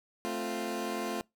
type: chord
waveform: 20% pulse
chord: F major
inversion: first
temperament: equal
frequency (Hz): 220 / 261.6 / 349.2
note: A3 / C4 / F4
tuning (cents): 0 / 0 / 0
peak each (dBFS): -32 / -35 / -31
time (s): 0.25-1.21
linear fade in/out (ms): 0
effects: noise-tail reverb RT60 0.2 s tail -25 dB re dry